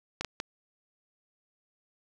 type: clicks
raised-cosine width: 0.2 ms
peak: -15 dBFS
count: 3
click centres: 0.21 / 0.247 / 0.401 s
effects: none